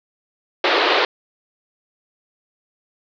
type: band-pass noise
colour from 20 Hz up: pink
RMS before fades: -17 dBFS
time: 0.64-1.05 s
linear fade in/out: 2 ms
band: 340 to 4400 Hz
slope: 48 dB/octave
effects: none